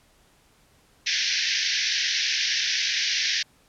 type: band-pass noise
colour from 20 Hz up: white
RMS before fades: -25 dBFS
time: 1.06-3.43 s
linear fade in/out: 10 ms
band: 1600 to 6000 Hz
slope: 96 dB/octave
effects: pink hiss -60 dBFS RMS until 3.68 s + low-pass 12000 Hz 12 dB/octave